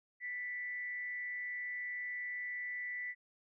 sine tone with frequency modulation, 1975.5 Hz, B6, in tune, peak -38 dBFS, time 0.2-3.15 s, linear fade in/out 50 ms, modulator 201 Hz, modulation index 0.3, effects none

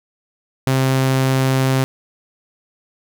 sawtooth tone, 132.2 Hz, C3, 18 cents sharp, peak -10 dBFS, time 0.67-1.84 s, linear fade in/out 0 ms, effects none

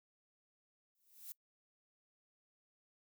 violet noise with exponential growth, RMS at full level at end -45 dBFS, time 0.95-1.32 s, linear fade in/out 1 ms, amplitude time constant 80 ms, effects noise-tail reverb RT60 0.1 s tail -23 dB re dry

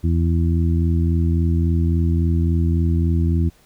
harmonic tone, 83.6 Hz, E2, 25 cents sharp, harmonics 1 / 2 / 3 / 4, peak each -16 / -22 / -26 / -28 dBFS, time 0.03-3.5 s, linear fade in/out 20 ms, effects pink hiss -55 dBFS RMS until 3.65 s

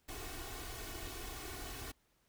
pink noise with comb filter, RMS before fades -45 dBFS, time 0.08-1.92 s, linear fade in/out 10 ms, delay 2.7 ms, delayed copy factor +0.8, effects pink hiss -75 dBFS RMS until 2.28 s

